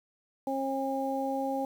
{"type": "harmonic tone", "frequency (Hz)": 269.9, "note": "C#4", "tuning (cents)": -46, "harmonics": [1, 2, 3], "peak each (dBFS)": [-33, -33, -33], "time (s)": [0.47, 1.65], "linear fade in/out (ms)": 2, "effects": ["9-bit"]}